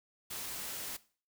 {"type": "noise", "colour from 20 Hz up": "white", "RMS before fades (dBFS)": -41, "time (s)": [0.3, 0.97], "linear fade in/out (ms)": 10, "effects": ["noise-tail reverb RT60 0.4 s tail -18 dB re dry"]}